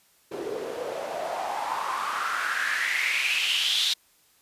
white noise with band-pass filter sweep, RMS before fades -28 dBFS, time 0.31-3.94 s, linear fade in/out 10 ms, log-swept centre 370 to 3800 Hz, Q 5.5, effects white hiss -62 dBFS RMS until 4.41 s + resampled to 32000 Hz

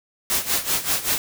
white noise with tremolo, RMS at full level -20 dBFS, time 0.3-1.18 s, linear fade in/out 0 ms, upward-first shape sine, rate 5.2 Hz, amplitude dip 80%, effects none

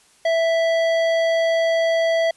triangle tone with hard clipping, 659.3 Hz, E5, in tune, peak -18 dBFS, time 0.25-2.31 s, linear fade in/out 5 ms, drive 16 dB, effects white hiss -55 dBFS RMS until 2.36 s + resampled to 24000 Hz

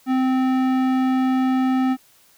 square tone with low-pass filter, 259.6 Hz, C4, 13 cents flat, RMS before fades -19 dBFS, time 0.06-1.97 s, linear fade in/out 50 ms, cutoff 2100 Hz, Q 0.53, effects white hiss -55 dBFS RMS until 2.37 s

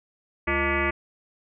sine tone with frequency modulation, 1165 Hz, D6, 14 cents flat, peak -21 dBFS, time 0.47-0.91 s, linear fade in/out 10 ms, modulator 273 Hz, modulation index 4.4, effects none

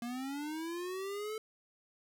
square linear sweep, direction up, 233.1 to 440 Hz, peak -38 dBFS, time 0.02-1.38 s, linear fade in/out 2 ms, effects 13-bit

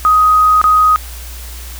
sine tone with dropouts, 1253 Hz, D#6, 12 cents sharp, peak -6 dBFS, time 0.05-0.96 s, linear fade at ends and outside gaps 0 ms, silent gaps 0.615-0.641 s, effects added 60 Hz sine -27 dBFS peak until 1.79 s + white hiss -33 dBFS RMS until 1.79 s

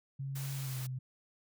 sine tone with pitch glide, 136.5 to 128.84 Hz, C#3 to C3, -26 to -26 cents, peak -36 dBFS, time 0.19-0.99 s, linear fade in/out 10 ms, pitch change -100 cents, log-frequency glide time 0.58-0.78 s
white noise, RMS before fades -46 dBFS, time 0.35-0.87 s, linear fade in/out 10 ms
effects none

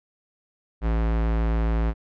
square tone, 55.8 Hz, A1, 25 cents sharp, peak -21 dBFS, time 0.81-1.94 s, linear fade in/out 50 ms, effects low-pass 2000 Hz 12 dB/octave

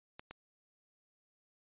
clicks, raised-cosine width 0.3 ms, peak -30 dBFS, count 2, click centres 0.195 / 0.31 s, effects resampled to 8000 Hz

